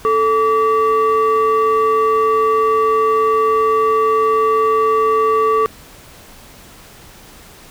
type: tone pair together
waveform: sine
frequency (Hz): 440 / 1150.5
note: A4 / D6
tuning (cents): 0 / -36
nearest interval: octave + perfect fourth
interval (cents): 1664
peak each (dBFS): -12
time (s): 0.05-5.66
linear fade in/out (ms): 0
effects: tanh soft clip ceiling -8 dBFS + pink hiss -41 dBFS RMS until 7.7 s